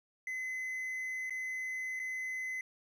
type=tone with dropouts; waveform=triangle; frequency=2036 Hz; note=C7; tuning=48 cents flat; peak=-34 dBFS; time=0.27-2.61 s; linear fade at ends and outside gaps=2 ms; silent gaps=1.297-1.306 / 1.994-1.998 s; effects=none